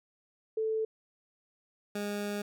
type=tone pair in turn; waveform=sine / 20% pulse; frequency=440 / 205.3 Hz; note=A4 / G#3; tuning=0 / -20 cents; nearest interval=octave + minor second; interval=1320 cents; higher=first; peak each=-28 dBFS; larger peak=neither; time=0.57-0.85 / 1.95-2.42 s; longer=second; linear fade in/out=5 ms; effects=none